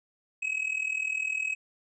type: tone with amplitude modulation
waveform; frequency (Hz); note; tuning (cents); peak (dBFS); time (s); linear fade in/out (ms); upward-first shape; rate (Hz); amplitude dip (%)
triangle; 2554; D#7; +45; -23; 0.42-1.55; 10; sine; 39.9; 80
effects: resampled to 24000 Hz